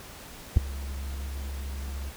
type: tone with ADSR envelope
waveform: triangle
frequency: 68.4 Hz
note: C#2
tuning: 23 cents flat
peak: -8 dBFS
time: 0.56-2.12 s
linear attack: 11 ms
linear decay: 11 ms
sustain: -22 dB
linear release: 35 ms
effects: pink hiss -45 dBFS RMS until 2.16 s